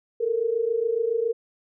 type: tone pair together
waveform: sine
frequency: 440 / 467.2 Hz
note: A4 / A#4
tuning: 0 / +4 cents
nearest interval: minor second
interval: 104 cents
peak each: -26 / -23 dBFS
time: 0.2-1.33 s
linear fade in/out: 10 ms
effects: none